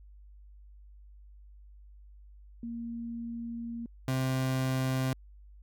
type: tone pair in turn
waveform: sine / 30% pulse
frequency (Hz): 233.1 / 130.82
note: A#3 / C3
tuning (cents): 0 / 0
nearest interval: minor seventh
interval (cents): 1000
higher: first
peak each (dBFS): -35 / -25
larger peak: second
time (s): 2.63-3.86 / 4.08-5.13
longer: first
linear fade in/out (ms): 2
effects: added 50 Hz sine -50 dBFS peak until 5.62 s